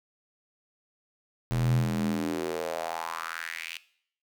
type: tone with high-pass filter sweep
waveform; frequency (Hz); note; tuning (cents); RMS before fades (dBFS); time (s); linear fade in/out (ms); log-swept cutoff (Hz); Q
square; 41.2; E1; 0; -30; 1.51-3.77; 0; 87 to 2800; 3.9
effects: noise-tail reverb RT60 0.6 s tail -17 dB re dry